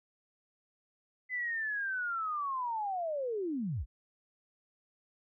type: linear sweep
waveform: sine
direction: down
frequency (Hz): 2029 to 38.89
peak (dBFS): -32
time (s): 1.29-3.86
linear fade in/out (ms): 50
effects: none